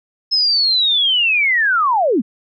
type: linear sweep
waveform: sine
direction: down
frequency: 5210 to 186.7 Hz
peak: -12 dBFS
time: 0.31-2.22 s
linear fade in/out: 20 ms
effects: none